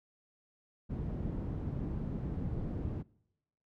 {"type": "low-pass noise", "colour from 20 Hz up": "white", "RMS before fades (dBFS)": -37, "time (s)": [0.89, 3.03], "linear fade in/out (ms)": 20, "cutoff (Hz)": 180, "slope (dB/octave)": 12, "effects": ["noise-tail reverb RT60 0.9 s tail -25 dB re dry"]}